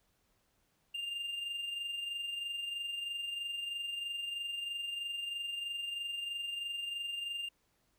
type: tone with amplitude modulation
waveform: triangle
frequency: 2800 Hz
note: F7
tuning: 4 cents sharp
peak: -33 dBFS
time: 0.94-7.49 s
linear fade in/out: 10 ms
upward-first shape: sine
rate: 23.1 Hz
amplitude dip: 45%
effects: pink hiss -75 dBFS RMS until 7.98 s